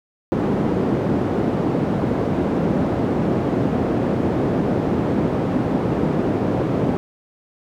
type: band-pass noise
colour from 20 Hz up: white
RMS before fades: -20 dBFS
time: 0.32-6.97 s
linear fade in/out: 0 ms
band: 120 to 340 Hz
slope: 12 dB/octave
effects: none